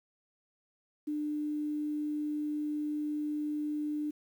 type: tone with quantisation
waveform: sine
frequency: 299.1 Hz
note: D4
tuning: 32 cents sharp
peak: -31 dBFS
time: 1.07-4.11 s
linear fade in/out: 10 ms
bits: 10
effects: none